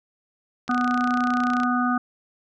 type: click train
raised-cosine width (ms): 0.2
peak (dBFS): -17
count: 30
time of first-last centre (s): 0.68-1.634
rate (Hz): 30.4
type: harmonic tone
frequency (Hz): 246.9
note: B3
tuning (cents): 0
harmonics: 1 / 3 / 5 / 6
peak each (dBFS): -22 / -28 / -25 / -29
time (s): 0.69-1.98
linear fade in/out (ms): 5
effects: none